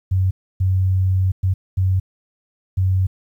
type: tone bursts at uneven times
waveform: sine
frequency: 93.9 Hz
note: F#2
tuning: 26 cents sharp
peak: -14 dBFS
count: 5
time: 0.11-0.31 / 0.6-1.32 / 1.43-1.54 / 1.77-2 / 2.77-3.07 s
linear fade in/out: 10 ms
effects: 9-bit